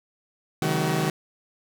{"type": "tone cluster", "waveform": "sawtooth", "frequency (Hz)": [136.2, 158, 189.2, 213, 378.2], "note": ["C#3", "D#3", "F#3", "G#3", "F#4"], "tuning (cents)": [-30, 27, 39, 44, 38], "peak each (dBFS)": [-27, -21, -29, -29, -23], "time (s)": [0.62, 1.1], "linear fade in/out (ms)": 2, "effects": []}